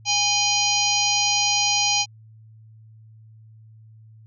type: harmonic tone with a mistuned harmonic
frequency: 820 Hz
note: G#5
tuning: 22 cents flat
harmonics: 1 / 3 / 4 / 5 / 6 / 7 / 8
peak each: -26 / -26 / -26 / -26 / -26 / -26 / -26 dBFS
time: 0.05-2.06 s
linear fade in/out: 50 ms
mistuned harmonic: 4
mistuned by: -92 cents
effects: added 110 Hz sine -45 dBFS peak until 4.26 s